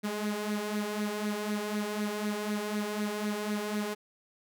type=tone with flanger; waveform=sawtooth; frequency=209.4 Hz; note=G#3; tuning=15 cents sharp; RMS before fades=-33 dBFS; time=0.03-3.95 s; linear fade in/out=20 ms; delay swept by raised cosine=0.47 to 2.87 ms; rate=4 Hz; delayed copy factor=+0.6; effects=none